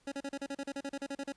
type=tone bursts; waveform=25% pulse; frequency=277.7 Hz; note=C#4; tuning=3 cents sharp; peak=-32 dBFS; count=15; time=0.07-1.323 s; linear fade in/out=5 ms; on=49 ms; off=37 ms; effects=pink hiss -69 dBFS RMS until 1.36 s + resampled to 22050 Hz